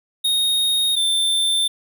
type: tone pair in turn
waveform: square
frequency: 3725 / 3560 Hz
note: A#7 / A7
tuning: -2 / +20 cents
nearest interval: minor second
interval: 78 cents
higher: first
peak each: -17 dBFS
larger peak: neither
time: 0.24-0.96 / 0.96-1.68 s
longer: neither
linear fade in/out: 10 ms
effects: none